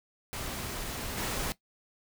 pink noise with level steps, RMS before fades -37 / -33 dBFS, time 0.33-1.52 s, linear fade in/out 0 ms, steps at 1.17 s, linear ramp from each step 10 ms, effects noise-tail reverb RT60 0.1 s tail -17 dB re dry

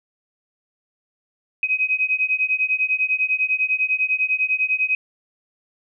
sine beating tone pair, 2519 / 2529 Hz, D#7 / D#7, +21 / +28 cents, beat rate 10 Hz, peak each -21 dBFS, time 1.63-4.95 s, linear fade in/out 2 ms, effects none

